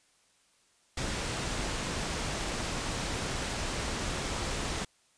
pink low-pass noise, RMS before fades -34 dBFS, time 0.97-4.85 s, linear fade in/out 5 ms, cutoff 9200 Hz, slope 24 dB/octave, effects white hiss -67 dBFS RMS until 5.17 s + resampled to 22050 Hz

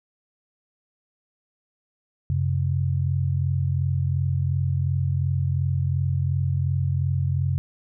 sine tone pair together, 92.5 / 135.29 Hz, F#2 / C#3, 0 / -42 cents, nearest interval perfect fifth, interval 658 cents, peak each -23 dBFS, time 2.3-7.58 s, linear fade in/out 0 ms, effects none

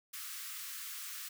white high-pass noise, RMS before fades -44 dBFS, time 0.13-1.29 s, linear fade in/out 10 ms, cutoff 1100 Hz, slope 96 dB/octave, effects none

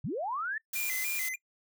sine linear sweep, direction up, 99.4 to 1809 Hz, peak -31 dBFS, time 0.04-0.58 s, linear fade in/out 5 ms
blue noise, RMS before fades -35 dBFS, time 0.73-1.29 s, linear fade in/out 5 ms
square tone with vibrato, 2217 Hz, C#7, in tune, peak -34 dBFS, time 0.75-1.36 s, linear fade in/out 10 ms, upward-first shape square, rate 3.4 Hz, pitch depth 140 cents each way
effects noise-tail reverb RT60 0.1 s tail -22 dB re dry

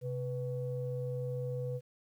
sine tone pair together, 130.82 / 493.9 Hz, C3 / B4, 0 / 0 cents, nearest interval octave + major seventh, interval 2300 cents, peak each -35 / -37 dBFS, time 0.01-1.81 s, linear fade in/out 50 ms, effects tanh soft clip ceiling -26 dBFS + 11-bit

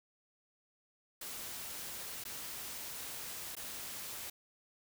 white noise with dropouts, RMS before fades -44 dBFS, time 1.21-4.3 s, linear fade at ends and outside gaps 5 ms, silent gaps 2.24-2.251 / 3.553-3.566 s, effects none

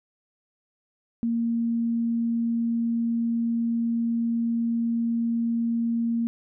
sine tone, 232 Hz, A#3, 8 cents flat, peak -22 dBFS, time 1.23-6.27 s, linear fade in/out 0 ms, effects none

